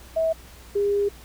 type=tone pair in turn; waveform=sine; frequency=648 / 405.3 Hz; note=E5 / G#4; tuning=-30 / -42 cents; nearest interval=minor sixth; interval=812 cents; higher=first; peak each=-19 dBFS; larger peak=neither; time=0.16-0.33 / 0.75-1.09 s; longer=second; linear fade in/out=10 ms; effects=added 60 Hz sine -46 dBFS peak until 1.24 s + pink hiss -48 dBFS RMS until 1.24 s